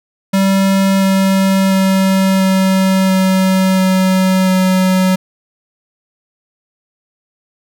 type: tone with pitch steps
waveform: square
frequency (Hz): 193.8 / 192.57 / 191.35 / 190.14 / 188.94 / 187.74 / 186.55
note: G3 / G3 / G3 / F#3 / F#3 / F#3 / F#3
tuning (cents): -20 / -31 / -42 / +47 / +37 / +25 / +14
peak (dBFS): -10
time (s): 0.33-5.16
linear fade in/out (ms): 10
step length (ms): 690
effects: none